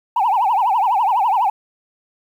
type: tone with vibrato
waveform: sine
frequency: 867 Hz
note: A5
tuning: 26 cents flat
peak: -12 dBFS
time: 0.16-1.5 s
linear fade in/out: 5 ms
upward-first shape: triangle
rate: 12 Hz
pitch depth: 280 cents each way
effects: tanh soft clip ceiling -10 dBFS + 8-bit